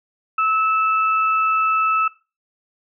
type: tone pair together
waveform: sine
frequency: 1300.3 / 2637 Hz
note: E6 / E7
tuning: -24 / 0 cents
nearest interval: octave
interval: 1224 cents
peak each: -16 / -25 dBFS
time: 0.38-2.08 s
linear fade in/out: 5 ms
effects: noise-tail reverb RT60 0.3 s tail -19 dB re dry